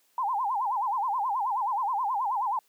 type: tone with vibrato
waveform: sine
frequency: 915 Hz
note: A#5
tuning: 32 cents flat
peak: -25 dBFS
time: 0.18-2.59 s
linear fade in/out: 2 ms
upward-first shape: sine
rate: 9.4 Hz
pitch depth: 250 cents each way
effects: white hiss -67 dBFS RMS until 2.68 s + high-pass 200 Hz 12 dB/octave